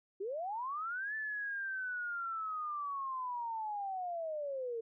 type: linear two-way sweep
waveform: sine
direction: up then down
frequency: 364.4 to 1760 to 446.1 Hz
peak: -36 dBFS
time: 0.2-4.81 s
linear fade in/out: 10 ms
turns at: 1.15 s
effects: none